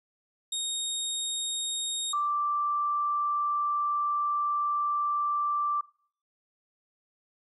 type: tone pair in turn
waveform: 25% pulse / sine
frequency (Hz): 3726 / 1173.6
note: A#7 / D6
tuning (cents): -2 / -2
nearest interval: octave + minor sixth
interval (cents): 2000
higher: first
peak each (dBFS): -25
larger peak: neither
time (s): 0.52-2.13 / 2.13-5.81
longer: second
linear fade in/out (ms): 5
effects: noise-tail reverb RT60 0.5 s tail -22 dB re dry + resampled to 32000 Hz